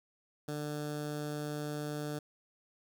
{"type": "tone with notch filter", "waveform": "15% pulse", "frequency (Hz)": 148.8, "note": "D3", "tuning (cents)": 23, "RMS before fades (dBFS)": -38, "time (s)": [0.48, 2.19], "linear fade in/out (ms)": 5, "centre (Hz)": 2300, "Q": 1.6, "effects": []}